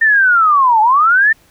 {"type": "linear two-way sweep", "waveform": "sine", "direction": "down then up", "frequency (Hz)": [1822, 840, 1822], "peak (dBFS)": -7, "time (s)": [0.01, 1.33], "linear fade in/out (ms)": 10, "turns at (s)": 0.81, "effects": ["pink hiss -51 dBFS RMS until 1.5 s"]}